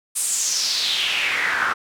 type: noise with band-pass filter sweep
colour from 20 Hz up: pink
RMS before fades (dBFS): -22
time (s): 0.15-1.74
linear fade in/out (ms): 20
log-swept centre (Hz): 9500 to 1300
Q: 4.2
effects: none